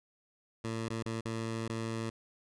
15% pulse tone with dropouts, 113.1 Hz, A2, 48 cents sharp, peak -28 dBFS, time 0.64-2.1 s, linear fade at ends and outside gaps 5 ms, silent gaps 0.886-0.902 / 1.027-1.058 / 1.209-1.254 / 1.68-1.696 s, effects resampled to 22050 Hz

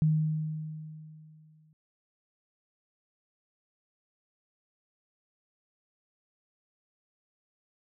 sine tone with exponential decay, 155.56 Hz, D#3, in tune, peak -20 dBFS, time 0.02-1.73 s, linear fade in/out 0 ms, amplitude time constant 370 ms, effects none

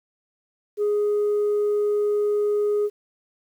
sine tone, 415.3 Hz, G#4, in tune, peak -17 dBFS, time 0.77-2.9 s, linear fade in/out 50 ms, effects tanh soft clip ceiling -17 dBFS + 9-bit

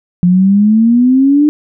sine exponential sweep, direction up, 174.61 to 302.4 Hz, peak -5 dBFS, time 0.23-1.49 s, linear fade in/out 0 ms, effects none

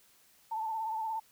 sine tone with vibrato, 885 Hz, A5, 10 cents sharp, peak -32 dBFS, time 0.51-1.2 s, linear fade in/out 10 ms, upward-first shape triangle, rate 17 Hz, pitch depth 58 cents each way, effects white hiss -64 dBFS RMS until 1.31 s

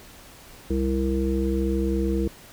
harmonic tone, 66.4 Hz, C2, 26 cents sharp, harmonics 1 / 3 / 5 / 7, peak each -25 / -27 / -26 / -30 dBFS, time 0.7-2.28 s, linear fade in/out 5 ms, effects pink hiss -47 dBFS RMS until 2.52 s

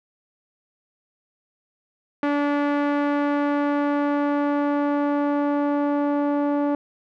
sawtooth tone with low-pass filter sweep, 288.8 Hz, D4, 29 cents flat, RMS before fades -22 dBFS, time 2.23-6.75 s, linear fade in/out 2 ms, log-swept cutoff 1800 to 860 Hz, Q 1, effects none

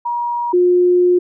sine tone pair in turn, 954 / 357.3 Hz, A#5 / F4, +40 / +40 cents, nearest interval octave + perfect fourth, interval 1700 cents, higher first, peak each -17 / -9 dBFS, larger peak second, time 0.05-0.53 / 0.53-1.19 s, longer second, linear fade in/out 10 ms, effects none

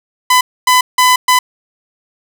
sawtooth tone bursts at uneven times, 1005 Hz, B5, 30 cents sharp, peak -3 dBFS, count 4, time 0.3-0.41 / 0.67-0.81 / 0.98-1.16 / 1.28-1.39 s, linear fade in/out 5 ms, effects none

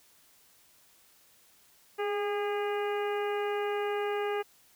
harmonic tone with a mistuned harmonic, 407.5 Hz, G#4, 33 cents flat, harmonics 1 / 2 / 3 / 4 / 5 / 6 / 7, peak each -30 / -36 / -40 / -42 / -44 / -46 / -47 dBFS, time 1.98-4.43 s, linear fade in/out 20 ms, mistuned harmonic 1, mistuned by +28 cents, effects white hiss -62 dBFS RMS until 4.75 s

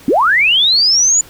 sine linear sweep, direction up, 217 to 7040 Hz, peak -8 dBFS, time 0.08-1.21 s, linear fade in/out 2 ms, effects pink hiss -40 dBFS RMS until 1.29 s

